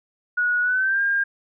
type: tone with pitch glide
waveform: sine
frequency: 1458 to 1608.4 Hz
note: F#6 to G6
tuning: -26 to +44 cents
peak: -18 dBFS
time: 0.37-1.24 s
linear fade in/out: 10 ms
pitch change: +170 cents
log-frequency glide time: 0.62-1.01 s
effects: none